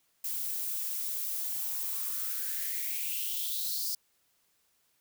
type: noise with high-pass filter sweep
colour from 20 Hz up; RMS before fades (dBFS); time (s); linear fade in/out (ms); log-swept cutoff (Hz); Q
violet; -34; 0.24-3.95; 5; 270 to 5000; 5.8
effects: white hiss -72 dBFS RMS until 5 s